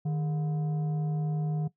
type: tone with frequency modulation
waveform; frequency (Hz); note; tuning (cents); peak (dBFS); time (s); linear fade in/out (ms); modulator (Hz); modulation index
sine; 153.9; D#3; -19; -25; 0.05-1.68; 10; 564; 0.23
effects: noise-tail reverb RT60 0.1 s tail -18 dB re dry + tanh soft clip ceiling -23 dBFS